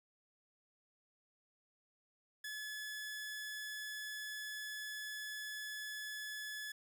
sawtooth tone, 1712 Hz, A6, 48 cents flat, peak -39 dBFS, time 2.44-6.72 s, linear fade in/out 5 ms, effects none

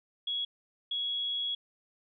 sine tone bursts at uneven times, 3339 Hz, G#7, 9 cents sharp, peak -30 dBFS, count 2, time 0.27-0.45 / 0.91-1.55 s, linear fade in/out 5 ms, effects none

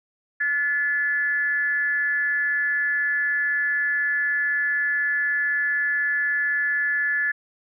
sine tone with frequency modulation, 1722 Hz, A6, 38 cents flat, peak -20 dBFS, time 0.4-7.32 s, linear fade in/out 10 ms, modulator 295 Hz, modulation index 0.39, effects none

